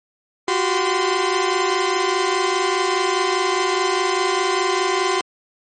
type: tone cluster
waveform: sawtooth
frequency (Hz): 360.3 / 385.2 / 1030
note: F#4 / G4 / C6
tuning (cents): -46 / -30 / -28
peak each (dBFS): -18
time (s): 0.48-5.21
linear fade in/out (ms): 2
effects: MP3 32 kbps